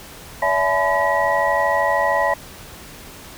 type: tone cluster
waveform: sine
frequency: 569 / 662 / 855 / 1007 / 1920 Hz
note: C#5 / E5 / A5 / B5 / B6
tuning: +45 / +7 / -50 / +33 / -49 cents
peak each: -22 dBFS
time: 0.42-2.34 s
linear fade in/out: 5 ms
effects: pink hiss -39 dBFS RMS until 3.37 s